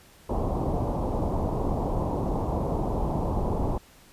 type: low-pass noise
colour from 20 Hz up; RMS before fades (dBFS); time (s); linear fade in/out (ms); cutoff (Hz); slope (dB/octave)
pink; -27; 0.29-3.78; 5; 1000; 48
effects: pink hiss -54 dBFS RMS until 4.12 s + resampled to 32000 Hz